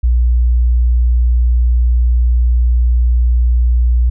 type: tone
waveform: sine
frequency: 60 Hz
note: B1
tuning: 49 cents flat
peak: -8 dBFS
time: 0.03-4.1 s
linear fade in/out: 10 ms
effects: none